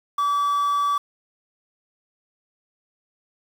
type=tone with quantisation; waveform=triangle; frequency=1149 Hz; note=D6; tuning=38 cents flat; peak=-17 dBFS; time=0.18-0.98 s; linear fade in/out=5 ms; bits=7; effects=none